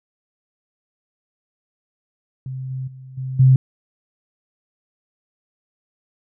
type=tone with level steps; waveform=sine; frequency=130.81 Hz; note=C3; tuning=in tune; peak=-26 / -24 / -36 / -24 / -8 dBFS; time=2.46-3.56 s; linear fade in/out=2 ms; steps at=2.7 / 2.87 / 3.17 / 3.39 s; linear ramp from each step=10 ms; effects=none